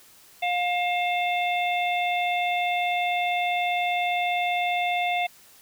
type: harmonic tone with a mistuned harmonic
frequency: 710 Hz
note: F5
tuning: 28 cents sharp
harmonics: 1 / 3 / 4 / 5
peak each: -24 / -29 / -32 / -34 dBFS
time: 0.42-5.27 s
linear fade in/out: 10 ms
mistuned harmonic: 4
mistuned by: -110 cents
effects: white hiss -53 dBFS RMS until 5.61 s